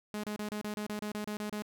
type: tone bursts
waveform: sawtooth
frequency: 210 Hz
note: G#3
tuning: 19 cents sharp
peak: -31 dBFS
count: 12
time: 0.14-1.622 s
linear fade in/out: 0 ms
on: 96 ms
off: 30 ms
effects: none